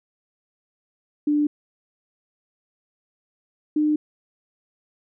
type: tone pair in turn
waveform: sine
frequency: 295.7 / 302.4 Hz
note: D4 / D#4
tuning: +12 / -49 cents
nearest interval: unison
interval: 39 cents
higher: second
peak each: -17 dBFS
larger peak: neither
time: 1.27-1.47 / 3.76-3.96 s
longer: neither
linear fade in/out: 5 ms
effects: none